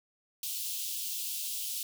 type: high-pass noise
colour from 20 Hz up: white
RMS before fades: -36 dBFS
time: 0.43-1.83 s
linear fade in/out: 2 ms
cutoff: 2800 Hz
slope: 48 dB/octave
effects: none